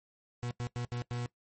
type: tone bursts at uneven times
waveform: 40% pulse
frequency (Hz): 121.1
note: B2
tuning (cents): -34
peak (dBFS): -33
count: 5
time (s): 0.43-0.51 / 0.6-0.67 / 0.76-0.85 / 0.92-1.02 / 1.11-1.26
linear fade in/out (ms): 0
effects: noise-tail reverb RT60 0.1 s tail -19 dB re dry + MP3 32 kbps